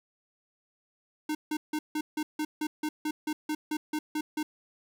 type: tone bursts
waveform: square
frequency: 305.4 Hz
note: D#4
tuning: 32 cents flat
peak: -29 dBFS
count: 15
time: 1.29-4.43 s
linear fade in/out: 5 ms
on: 60 ms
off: 160 ms
effects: none